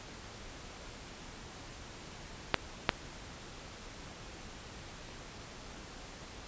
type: clicks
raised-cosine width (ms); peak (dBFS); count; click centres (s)
0.3; -7; 2; 2.543 / 2.892
effects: pink hiss -48 dBFS RMS until 6.47 s + resampled to 16000 Hz

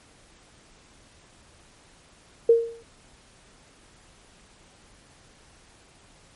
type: tone with exponential decay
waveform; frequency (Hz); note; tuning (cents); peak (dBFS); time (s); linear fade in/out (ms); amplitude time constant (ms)
sine; 462.2; A#4; -15; -10; 2.49-2.83; 5; 72
effects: pink hiss -55 dBFS RMS until 6.35 s + MP3 48 kbps

